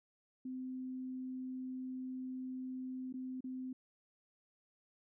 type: tone with dropouts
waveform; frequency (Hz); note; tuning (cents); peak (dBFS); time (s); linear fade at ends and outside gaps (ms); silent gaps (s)
sine; 257.4; C4; -28; -40; 0.45-3.73; 5; 3.127-3.139 / 3.407-3.441
effects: none